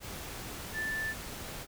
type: tone in noise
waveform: sine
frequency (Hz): 1760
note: A6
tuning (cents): 0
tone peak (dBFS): -32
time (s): 0.73-1.15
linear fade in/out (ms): 50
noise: pink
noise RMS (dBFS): -42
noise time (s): 0-1.67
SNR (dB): +7
effects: none